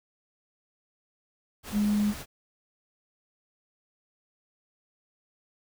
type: tone in noise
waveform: sine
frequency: 207.7 Hz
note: G#3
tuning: in tune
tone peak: -22 dBFS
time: 1.72-2.14 s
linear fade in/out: 50 ms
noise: pink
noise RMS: -40 dBFS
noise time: 1.63-2.26 s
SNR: +15 dB
effects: none